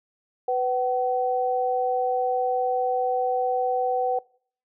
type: tone pair together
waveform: sine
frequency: 498.3 / 759.2 Hz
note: B4 / F#5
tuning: +15 / +44 cents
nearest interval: perfect fifth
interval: 729 cents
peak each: -24 / -24 dBFS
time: 0.48-4.19 s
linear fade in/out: 5 ms
effects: noise-tail reverb RT60 0.5 s tail -23 dB re dry